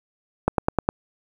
click train, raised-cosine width 1 ms, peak -4 dBFS, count 5, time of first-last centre 0.48-0.889 s, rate 9.77 Hz, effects 7-bit

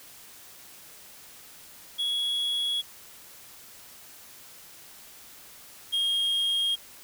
triangle tone pair in turn, 3345 / 3246 Hz, G#7 / G#7, +12 / -40 cents, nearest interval minor second, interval 52 cents, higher first, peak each -24 / -22 dBFS, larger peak second, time 1.98-2.82 / 5.92-6.76 s, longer neither, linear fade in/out 20 ms, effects white hiss -49 dBFS RMS until 7.03 s

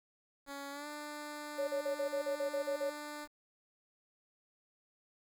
10% pulse tone with pitch glide, 280.2 to 296.9 Hz, C#4 to D4, +19 to +19 cents, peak -34 dBFS, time 0.46-3.28 s, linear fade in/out 50 ms, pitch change +100 cents, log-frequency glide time 0.71-0.87 s
sine tone bursts, 560 Hz, C#5, 18 cents sharp, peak -32 dBFS, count 10, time 1.58-2.9 s, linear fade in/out 10 ms, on 96 ms, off 40 ms
effects 10-bit

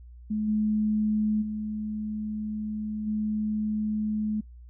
sine tone with level steps, 213.6 Hz, G#3, 49 cents sharp, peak -25 / -22 / -29 / -25 dBFS, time 0.3-4.41 s, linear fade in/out 10 ms, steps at 0.47 / 1.41 / 3.06 s, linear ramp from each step 20 ms, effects noise-tail reverb RT60 0.1 s tail -24 dB re dry + added 60 Hz sine -44 dBFS peak until 4.69 s

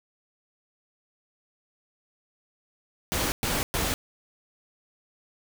pink noise bursts, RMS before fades -27 dBFS, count 3, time 3.12-3.94 s, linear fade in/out 0 ms, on 200 ms, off 110 ms, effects none

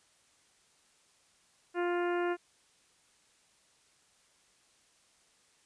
harmonic tone, 350.6 Hz, F4, 7 cents sharp, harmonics 1 / 2 / 3 / 4 / 5 / 6 / 7 / 8, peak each -30 / -37 / -41 / -40 / -43 / -50 / -50 / -52 dBFS, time 1.74-2.37 s, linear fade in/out 50 ms, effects white hiss -67 dBFS RMS until 5.65 s + resampled to 22050 Hz

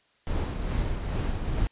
brown noise with tremolo, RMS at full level -26 dBFS, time 0.27-1.67 s, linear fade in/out 0 ms, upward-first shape triangle, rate 2.4 Hz, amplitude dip 50%, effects white hiss -65 dBFS RMS until 1.71 s + resampled to 8000 Hz

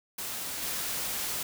white noise with level steps, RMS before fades -36 / -33 dBFS, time 0.18-1.43 s, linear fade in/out 5 ms, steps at 0.62 s, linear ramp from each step 10 ms, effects none

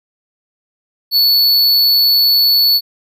square tone, 4435 Hz, C#8, in tune, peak -9 dBFS, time 1.11-2.81 s, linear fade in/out 50 ms, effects none

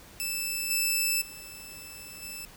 10% pulse tone with level steps, 2637 Hz, E7, in tune, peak -21 / -16 / -34 / -29 dBFS, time 0.2-2.45 s, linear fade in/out 0 ms, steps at 0.7 / 1.21 / 2.22 s, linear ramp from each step 10 ms, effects pink hiss -51 dBFS RMS until 2.56 s

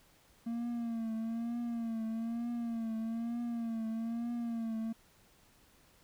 triangle tone with vibrato, 230.1 Hz, A#3, 22 cents flat, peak -32 dBFS, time 0.46-4.93 s, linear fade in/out 10 ms, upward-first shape triangle, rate 1.1 Hz, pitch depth 66 cents each way, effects pink hiss -65 dBFS RMS until 6.03 s

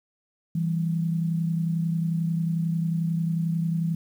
sine tone pair together, 164.82 / 196 Hz, E3 / G3, 0 / 0 cents, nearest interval minor third, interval 300 cents, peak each -23 / -32 dBFS, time 0.55-3.95 s, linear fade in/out 5 ms, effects 9-bit

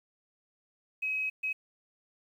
sine tone bursts at uneven times, 2545 Hz, D#7, 39 cents sharp, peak -29 dBFS, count 2, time 1.02-1.3 / 1.43-1.53 s, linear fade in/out 10 ms, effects 10-bit

